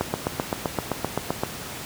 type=click train; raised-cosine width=1 ms; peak=-8 dBFS; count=12; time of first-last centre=0.01-1.435 s; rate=7.72 Hz; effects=pink hiss -35 dBFS RMS until 1.85 s + high-pass 80 Hz 12 dB/octave